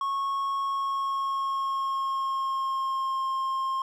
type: tone with pitch glide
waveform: triangle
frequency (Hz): 1098 to 1064.3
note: C#6 to C6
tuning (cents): -17 to +29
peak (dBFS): -24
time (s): 0.01-3.82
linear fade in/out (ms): 2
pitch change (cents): -54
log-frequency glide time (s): 0.63-3.26
effects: none